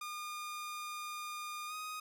sawtooth tone with pitch glide, 1214 to 1248.9 Hz, D#6 to D#6, -43 to +6 cents, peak -37 dBFS, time 0.01-2 s, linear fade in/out 5 ms, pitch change +49 cents, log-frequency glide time 1.67-1.74 s, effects none

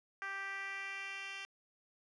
10% pulse tone with band-pass filter sweep, 392 Hz, G4, in tune, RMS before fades -43 dBFS, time 0.22-1.45 s, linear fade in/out 0 ms, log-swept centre 1600 to 3100 Hz, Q 2.3, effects resampled to 24000 Hz

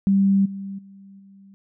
sine tone with level steps, 196 Hz, G3, in tune, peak -14 / -29 / -42 / -45 dBFS, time 0.07-1.54 s, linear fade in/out 0 ms, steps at 0.45 / 0.78 / 1.19 s, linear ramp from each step 10 ms, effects none

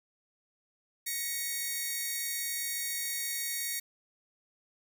5% pulse tone pair together, 1894.7 / 2217 Hz, A#6 / C#7, +28 / 0 cents, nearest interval minor third, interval 272 cents, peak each -25 dBFS, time 1.06-3.8 s, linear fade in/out 10 ms, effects none

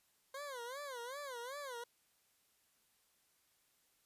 20% pulse tone with vibrato, 523.3 Hz, C5, in tune, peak -39 dBFS, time 0.34-1.84 s, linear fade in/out 5 ms, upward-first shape sine, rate 2.6 Hz, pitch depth 190 cents each way, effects white hiss -75 dBFS RMS until 4.05 s + resampled to 32000 Hz

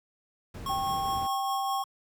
brown noise, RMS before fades -36 dBFS, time 0.54-1.27 s, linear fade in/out 5 ms
square tone with tremolo, 1090 Hz, C#6, 29 cents flat, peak -30 dBFS, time 0.66-1.84 s, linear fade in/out 2 ms, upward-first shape triangle, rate 4.9 Hz, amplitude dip 40%
sine tone, 784 Hz, G5, in tune, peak -29 dBFS, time 0.69-1.83 s, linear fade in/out 10 ms
effects high-pass 60 Hz 12 dB/octave

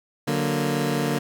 20% pulse chord, D augmented, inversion none, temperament equal, 146.83 / 185 / 233.1 Hz, D3 / F#3 / A#3, 0 / 0 / 0 cents, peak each -20 / -25 / -21 dBFS, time 0.27-1.19 s, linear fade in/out 10 ms, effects none

